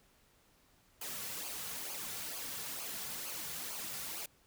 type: noise with flanger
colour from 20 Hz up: white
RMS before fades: -42 dBFS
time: 1.01-4.26 s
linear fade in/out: 5 ms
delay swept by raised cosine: 0.53 to 3.23 ms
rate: 2.2 Hz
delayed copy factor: -0.6
effects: pink hiss -68 dBFS RMS until 4.46 s